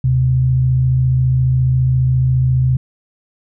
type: tone pair together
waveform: sine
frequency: 73.42 / 127.96 Hz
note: D2 / C3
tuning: 0 / -38 cents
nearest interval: minor seventh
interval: 962 cents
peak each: -21 / -11 dBFS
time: 0.04-2.77 s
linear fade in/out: 5 ms
effects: none